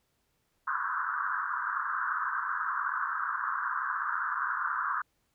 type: band-pass noise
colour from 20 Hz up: white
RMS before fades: -32 dBFS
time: 0.67-5.02 s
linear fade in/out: 10 ms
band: 1000 to 1600 Hz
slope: 96 dB/octave
effects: pink hiss -75 dBFS RMS until 5.34 s